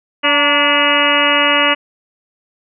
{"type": "harmonic tone with a mistuned harmonic", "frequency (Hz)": 288.8, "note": "D4", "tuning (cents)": -29, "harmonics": [1, 2, 3, 4, 5, 6, 7, 8, 9, 10], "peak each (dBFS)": [-22, -19, -22, -18, -21, -22, -18, -22, -20, -16], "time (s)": [0.23, 1.75], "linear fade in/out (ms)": 20, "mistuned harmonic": 3, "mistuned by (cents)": 73, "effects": []}